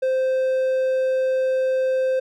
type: tone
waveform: triangle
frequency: 521 Hz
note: C5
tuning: 7 cents flat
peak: -16 dBFS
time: 0.02-2.2 s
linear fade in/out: 10 ms
effects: none